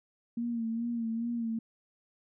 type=tone with vibrato; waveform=sine; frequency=231.3 Hz; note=A#3; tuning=13 cents flat; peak=-30 dBFS; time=0.37-1.59 s; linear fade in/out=5 ms; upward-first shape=sine; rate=2.4 Hz; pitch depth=48 cents each way; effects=none